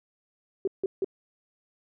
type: tone bursts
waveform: sine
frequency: 384.8 Hz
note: G4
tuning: 32 cents flat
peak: -23 dBFS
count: 3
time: 0.65-1.045 s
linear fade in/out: 2 ms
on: 25 ms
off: 160 ms
effects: none